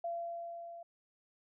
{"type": "tone with level ramp", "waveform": "sine", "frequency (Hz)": 682, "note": "F5", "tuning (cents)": -41, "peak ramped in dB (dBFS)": [-34, -46], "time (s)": [0.04, 0.83], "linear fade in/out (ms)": 5, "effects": []}